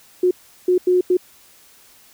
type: tone bursts at uneven times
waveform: sine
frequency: 362.7 Hz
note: F#4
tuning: 34 cents flat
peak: -12 dBFS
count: 4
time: 0.23-0.31 / 0.68-0.78 / 0.87-1.01 / 1.1-1.17 s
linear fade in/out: 5 ms
effects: white hiss -50 dBFS RMS until 2.13 s